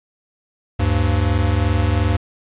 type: tone pair together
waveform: square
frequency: 76.7 / 99.46 Hz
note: D#2 / G2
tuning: -24 / +26 cents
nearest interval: major third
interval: 450 cents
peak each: -19 / -18 dBFS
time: 0.79-2.17 s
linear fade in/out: 10 ms
effects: resampled to 8000 Hz + 8-bit